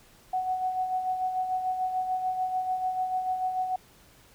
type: tone with tremolo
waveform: sine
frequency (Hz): 743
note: F#5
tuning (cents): +7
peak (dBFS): -24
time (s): 0.33-3.76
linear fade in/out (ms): 5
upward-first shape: sine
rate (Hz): 6.8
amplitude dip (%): 50
effects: pink hiss -57 dBFS RMS until 4.34 s